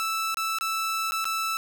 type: tone with dropouts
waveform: sawtooth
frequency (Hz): 1318.5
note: E6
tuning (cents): 0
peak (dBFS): -22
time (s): 0-1.57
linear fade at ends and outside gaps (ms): 0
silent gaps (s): 0.344-0.371 / 0.586-0.61 / 1.11-1.12 / 1.244-1.254
effects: none